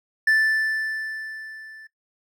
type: tone with level ramp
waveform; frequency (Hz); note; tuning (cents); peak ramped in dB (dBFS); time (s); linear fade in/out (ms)
triangle; 1760; A6; 0; -13 to -40; 0.27-1.87; 5
effects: noise-tail reverb RT60 0.1 s tail -17 dB re dry